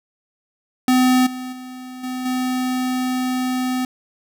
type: tone with level steps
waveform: square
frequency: 254.5 Hz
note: C4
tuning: 48 cents flat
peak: -13 / -28 / -33 / -25 / -20 dBFS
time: 0.88-3.85 s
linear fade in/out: 2 ms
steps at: 1.26 / 1.52 / 2.03 / 2.25 s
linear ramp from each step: 10 ms
effects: none